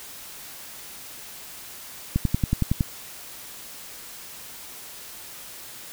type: click train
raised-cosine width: 5 ms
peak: -8 dBFS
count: 8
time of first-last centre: 2.16-2.808 s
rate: 10.8 Hz
effects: white hiss -41 dBFS RMS until 5.92 s